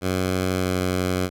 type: tone with pitch glide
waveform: 10% pulse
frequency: 92.7 to 91.74 Hz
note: F#2 to F#2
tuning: +4 to -14 cents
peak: -13 dBFS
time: 0.01-1.3 s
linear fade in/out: 50 ms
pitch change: -18 cents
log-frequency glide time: 0.55-0.78 s
effects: none